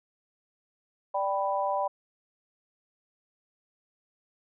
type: chord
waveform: sine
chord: G major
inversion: second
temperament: equal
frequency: 587.3 / 784 / 987.8 Hz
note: D5 / G5 / B5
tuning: 0 / 0 / 0 cents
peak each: -30 dBFS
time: 1.14-1.88 s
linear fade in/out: 10 ms
effects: none